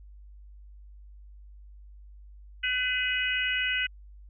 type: harmonic tone with a mistuned harmonic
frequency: 504 Hz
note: B4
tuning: 35 cents sharp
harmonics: 3 / 4 / 5 / 6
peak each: -31 / -31 / -31 / -31 dBFS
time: 2.63-3.87 s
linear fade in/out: 10 ms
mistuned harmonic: 6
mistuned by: -58 cents
effects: added 50 Hz sine -46 dBFS peak until 4.29 s